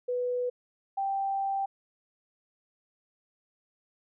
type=tone pair in turn; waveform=sine; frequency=493.9 / 784 Hz; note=B4 / G5; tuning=0 / 0 cents; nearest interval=minor sixth; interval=800 cents; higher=second; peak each=-27 dBFS; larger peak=neither; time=0.08-0.5 / 0.97-1.66 s; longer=second; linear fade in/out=10 ms; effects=none